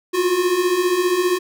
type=beating tone pair; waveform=square; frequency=348.2 / 363.2 Hz; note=F4 / F#4; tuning=-5 / -32 cents; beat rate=15 Hz; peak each=-23 / -18 dBFS; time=0.13-1.39 s; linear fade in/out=20 ms; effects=none